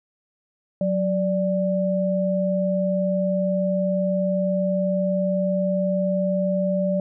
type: tone pair together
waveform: sine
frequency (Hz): 184.89 / 587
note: F#3 / D5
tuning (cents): -1 / -1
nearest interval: octave + minor sixth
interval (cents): 2000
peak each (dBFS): -22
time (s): 0.81-7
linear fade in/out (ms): 2
effects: none